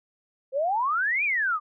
sine exponential two-way sweep, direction up then down, 510 to 2489 to 1168 Hz, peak -22 dBFS, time 0.52-1.6 s, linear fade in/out 50 ms, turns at 1.24 s, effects none

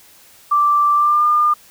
sine tone with pitch glide, 1173 to 1206 Hz, D6 to D6, -2 to +46 cents, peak -11 dBFS, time 0.51-1.54 s, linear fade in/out 10 ms, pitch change +48 cents, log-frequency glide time 0.95-1.24 s, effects white hiss -47 dBFS RMS until 1.7 s

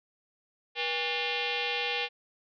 sine tone with frequency modulation, 164.81 Hz, E3, in tune, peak -28 dBFS, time 0.75-2.09 s, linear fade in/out 50 ms, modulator 647 Hz, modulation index 5.5, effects none

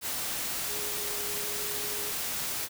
sine tone in noise, 415.3 Hz, G#4, in tune, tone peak -42 dBFS, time 0.67-2.14 s, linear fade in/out 50 ms, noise white, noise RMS -33 dBFS, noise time 0.01-2.69 s, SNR -12 dB, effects none

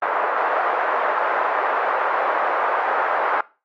white band-pass noise, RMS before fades -21 dBFS, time 0.02-3.41 s, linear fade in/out 5 ms, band 490 to 1400 Hz, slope 24 dB/octave, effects noise-tail reverb RT60 0.3 s tail -19 dB re dry + Opus 32 kbps

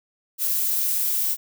violet noise, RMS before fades -23 dBFS, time 0.38-1.37 s, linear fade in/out 50 ms, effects none

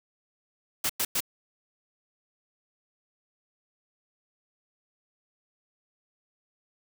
white noise bursts, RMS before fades -27 dBFS, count 3, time 0.84-1.205 s, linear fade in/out 5 ms, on 55 ms, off 100 ms, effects none

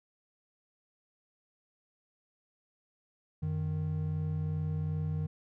triangle tone pair together, 91.9 / 154.56 Hz, F#2 / D#3, -11 / -11 cents, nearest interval major sixth, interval 900 cents, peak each -33 / -30 dBFS, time 3.42-5.27 s, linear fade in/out 10 ms, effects none

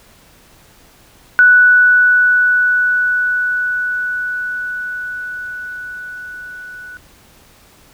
sine tone with level ramp, 1480 Hz, F#6, in tune, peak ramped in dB -4 to -30 dBFS, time 1.39-6.97 s, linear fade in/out 0 ms, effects pink hiss -47 dBFS RMS until 7.93 s

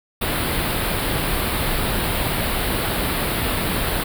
pink band-stop noise, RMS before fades -22 dBFS, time 0.21-4.04 s, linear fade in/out 10 ms, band 4500 to 9000 Hz, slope 48 dB/octave, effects none

